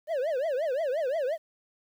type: tone with vibrato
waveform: triangle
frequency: 576 Hz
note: D5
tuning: 34 cents flat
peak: -24 dBFS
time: 0.07-1.38 s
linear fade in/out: 50 ms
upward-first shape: triangle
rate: 5.7 Hz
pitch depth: 300 cents each way
effects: 10-bit